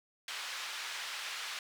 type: band-pass noise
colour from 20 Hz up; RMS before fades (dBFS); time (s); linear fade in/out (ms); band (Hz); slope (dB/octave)
white; -41; 0.28-1.59; 2; 1100 to 3800; 12
effects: none